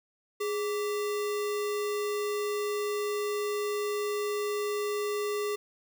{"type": "tone with sample-and-hold", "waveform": "sine", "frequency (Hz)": 415.3, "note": "G#4", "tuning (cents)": 0, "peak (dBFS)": -28, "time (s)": [0.4, 5.56], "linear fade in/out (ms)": 10, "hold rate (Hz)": 1575, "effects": []}